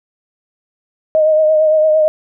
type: tone with vibrato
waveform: sine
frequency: 622.3 Hz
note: D#5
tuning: in tune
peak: -8 dBFS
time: 1.15-2.08 s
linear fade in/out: 0 ms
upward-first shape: triangle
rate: 8.8 Hz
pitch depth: 36 cents each way
effects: none